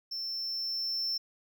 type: tone with level ramp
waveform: triangle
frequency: 5360 Hz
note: E8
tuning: 28 cents sharp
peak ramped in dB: -33 to -28 dBFS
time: 0.11-1.18 s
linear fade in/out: 10 ms
effects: none